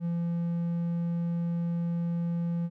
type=tone; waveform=triangle; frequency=170.4 Hz; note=F3; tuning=42 cents flat; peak=-25 dBFS; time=0-2.7 s; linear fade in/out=50 ms; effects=none